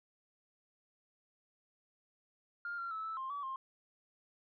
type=tone with pitch steps; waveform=sine; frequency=1405 / 1375 / 1304 / 1314 / 1057 / 1143 / 1061 Hz; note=F6 / F6 / E6 / E6 / C6 / D6 / C6; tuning=+10 / -27 / -19 / -6 / +17 / -47 / +24 cents; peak=-37 dBFS; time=2.65-3.56 s; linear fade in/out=2 ms; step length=130 ms; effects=tanh soft clip ceiling -33 dBFS